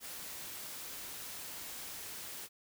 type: noise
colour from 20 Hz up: white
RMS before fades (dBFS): -45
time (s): 0-2.49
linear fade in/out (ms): 50
effects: none